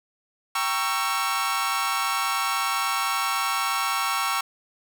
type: chord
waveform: sawtooth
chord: G diminished seventh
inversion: none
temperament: equal with one note detuned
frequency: 784 / 932.3 / 1108.7 / 1338.5 Hz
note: G5 / Bb5 / Db6 / Fb6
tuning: 0 / 0 / 0 / +26 cents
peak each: -28 / -28 / -23 / -24 dBFS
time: 0.55-4.41 s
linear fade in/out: 5 ms
effects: 9-bit